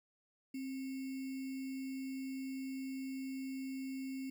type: tone with sample-and-hold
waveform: sine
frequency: 265.1 Hz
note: C4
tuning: 23 cents sharp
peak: -39 dBFS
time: 0.54-4.3 s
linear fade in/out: 5 ms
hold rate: 2450 Hz
effects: none